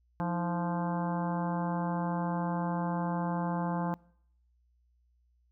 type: harmonic tone with a mistuned harmonic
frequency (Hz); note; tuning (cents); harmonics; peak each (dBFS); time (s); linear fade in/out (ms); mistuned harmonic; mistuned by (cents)
173.6; F3; -10; 1 / 2 / 3 / 4 / 5 / 6 / 7 / 8 / 9; -31 / -40 / -41 / -40 / -37 / -41 / -49 / -51 / -49; 0.2-3.94; 0; 2; -130
effects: noise-tail reverb RT60 0.7 s tail -25 dB re dry + added 60 Hz sine -66 dBFS peak until 5.51 s